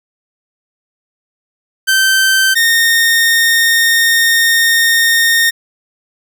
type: tone pair in turn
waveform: sawtooth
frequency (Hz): 1550 / 1839.7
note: G6 / A#6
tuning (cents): -20 / -23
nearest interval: minor third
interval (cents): 297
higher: second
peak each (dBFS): -5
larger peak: neither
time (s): 1.87-2.55 / 2.55-5.51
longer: second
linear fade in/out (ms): 20
effects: none